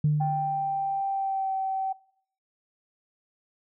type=tone with exponential decay; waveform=sine; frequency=150 Hz; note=D3; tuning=37 cents sharp; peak=-17 dBFS; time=0.04-1.01 s; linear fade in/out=5 ms; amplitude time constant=210 ms
type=tone with pitch glide; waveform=sine; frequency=784 to 768.3 Hz; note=G5 to G5; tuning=0 to -35 cents; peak=-25 dBFS; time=0.2-1.93 s; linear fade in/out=10 ms; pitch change=-35 cents; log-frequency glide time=1.09-1.53 s
effects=noise-tail reverb RT60 0.6 s tail -22 dB re dry + tanh soft clip ceiling -14 dBFS